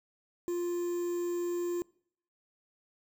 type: tone with quantisation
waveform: triangle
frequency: 349.2 Hz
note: F4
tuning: in tune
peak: -28 dBFS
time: 0.48-1.82 s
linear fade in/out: 0 ms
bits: 8
effects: noise-tail reverb RT60 0.6 s tail -24 dB re dry